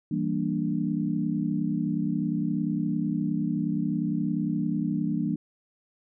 sine chord, E half-diminished seventh, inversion none, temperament equal, 164.81 / 196 / 233.1 / 293.7 Hz, E3 / G3 / Bb3 / D4, 0 / 0 / 0 / 0 cents, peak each -30 dBFS, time 0.11-5.36 s, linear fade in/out 5 ms, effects none

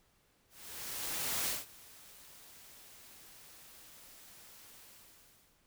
white noise with ADSR envelope, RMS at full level -34 dBFS, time 0.49-5.62 s, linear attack 990 ms, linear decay 170 ms, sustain -22 dB, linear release 830 ms, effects pink hiss -71 dBFS RMS until 5.66 s

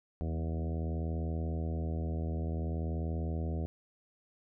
harmonic tone with a mistuned harmonic, 80.5 Hz, E2, 41 cents flat, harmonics 1 / 2 / 3 / 4 / 5 / 6 / 7 / 8 / 9, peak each -33 / -39 / -43 / -45 / -47 / -49 / -50 / -51 / -52 dBFS, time 0.21-3.66 s, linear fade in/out 0 ms, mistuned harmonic 2, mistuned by +37 cents, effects none

